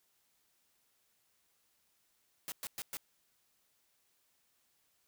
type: noise bursts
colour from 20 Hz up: white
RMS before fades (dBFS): -41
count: 4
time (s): 2.48-2.97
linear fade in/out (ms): 0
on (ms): 40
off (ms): 110
effects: white hiss -75 dBFS RMS until 5.07 s